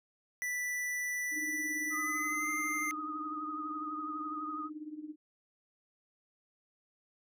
square tone with pitch glide, 1975.5 to 2093 Hz, B6 to C7, 0 to 0 cents, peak -34 dBFS, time 0.42-2.91 s, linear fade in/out 0 ms, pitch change +100 cents, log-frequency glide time 1.92-2.51 s
sine tone with tremolo, 304.8 Hz, D#4, 36 cents flat, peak -37 dBFS, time 1.31-5.16 s, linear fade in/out 50 ms, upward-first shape triangle, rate 18 Hz, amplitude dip 85%
sine tone with vibrato, 1244.5 Hz, D#6, in tune, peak -37 dBFS, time 1.9-4.7 s, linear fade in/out 50 ms, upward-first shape triangle, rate 12 Hz, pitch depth 45 cents each way
effects none

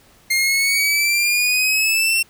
sawtooth exponential sweep, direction up, 2114 to 2721 Hz, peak -12 dBFS, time 0.3-2.23 s, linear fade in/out 10 ms, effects pink hiss -52 dBFS RMS until 2.29 s

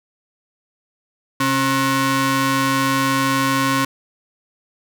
sawtooth ring-modulated tone, 402.7 Hz, G4, 47 cents sharp, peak -9 dBFS, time 1.4-3.85 s, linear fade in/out 5 ms, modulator 674 Hz, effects none

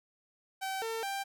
sawtooth tone with pitch steps, 769 / 451.5 / 788 Hz, G5 / A4 / G5, -33 / +45 / +9 cents, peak -30 dBFS, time 0.61-1.24 s, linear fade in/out 20 ms, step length 210 ms, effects none

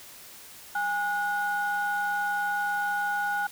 sine tone pair together, 818 / 1457.5 Hz, G#5 / F#6, -26 / -26 cents, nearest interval minor seventh, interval 1000 cents, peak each -27 dBFS, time 0.75-3.47 s, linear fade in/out 5 ms, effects tanh soft clip ceiling -20 dBFS + white hiss -47 dBFS RMS until 3.51 s

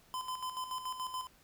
square tone with tremolo, 1021 Hz, C6, 43 cents flat, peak -36 dBFS, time 0.14-1.27 s, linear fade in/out 0 ms, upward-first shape square, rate 7 Hz, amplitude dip 60%, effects pink hiss -64 dBFS RMS until 1.43 s

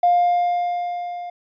triangle tone with level ramp, 705 Hz, F5, 16 cents sharp, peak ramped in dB -8 to -27 dBFS, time 0.03-1.3 s, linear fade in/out 5 ms, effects tanh soft clip ceiling -10 dBFS + resampled to 11025 Hz

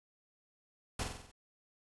pink noise with echo, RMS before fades -36 dBFS, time 0.99-1.04 s, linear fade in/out 5 ms, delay 46 ms, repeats 6, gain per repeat -4 dB, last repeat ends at 1.316 s, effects resampled to 24000 Hz

